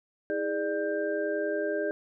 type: tone cluster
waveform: sine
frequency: 322.4 / 413.2 / 595 / 1575 Hz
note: E4 / G#4 / D5 / G6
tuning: -38 / -9 / +22 / +8 cents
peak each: -34 / -31 / -31 / -36 dBFS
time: 0.3-1.91 s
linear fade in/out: 0 ms
effects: none